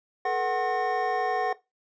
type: tone cluster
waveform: triangle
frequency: 430.7 / 482.3 / 745 / 1073 / 1829 Hz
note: A4 / B4 / F#5 / C6 / A#6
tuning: -37 / -41 / +12 / +43 / -33 cents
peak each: -30 / -32 / -24 / -32 / -33 dBFS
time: 0.25-1.53 s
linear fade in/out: 5 ms
effects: noise-tail reverb RT60 0.2 s tail -17 dB re dry + resampled to 16000 Hz